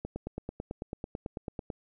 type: click train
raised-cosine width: 2 ms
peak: -22 dBFS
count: 16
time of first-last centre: 0.05-1.702 s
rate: 9.08 Hz
effects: none